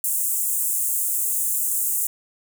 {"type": "high-pass noise", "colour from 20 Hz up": "pink", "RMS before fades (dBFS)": -23, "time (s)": [0.04, 2.07], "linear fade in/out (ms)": 2, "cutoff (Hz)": 7500, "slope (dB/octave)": 48, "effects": []}